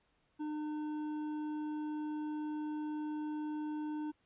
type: tone with hard clipping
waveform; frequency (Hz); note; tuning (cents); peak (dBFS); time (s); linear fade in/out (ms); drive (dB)
triangle; 303; D#4; -46; -38; 0.39-4.12; 20; 11
effects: pink hiss -75 dBFS RMS until 4.25 s + resampled to 8000 Hz